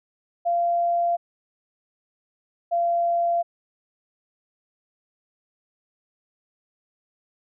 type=tone pair in turn; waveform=sine; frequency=690 / 686.9 Hz; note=F5 / F5; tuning=-21 / -29 cents; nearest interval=unison; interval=8 cents; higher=first; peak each=-19 dBFS; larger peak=neither; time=0.45-1.17 / 2.71-3.43 s; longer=neither; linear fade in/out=20 ms; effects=none